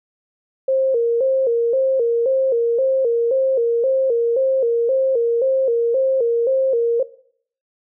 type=tone with vibrato; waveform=sine; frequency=497.8 Hz; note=B4; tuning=14 cents sharp; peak=-14 dBFS; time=0.68-7.03 s; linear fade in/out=5 ms; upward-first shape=square; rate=1.9 Hz; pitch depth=110 cents each way; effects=noise-tail reverb RT60 0.6 s tail -19 dB re dry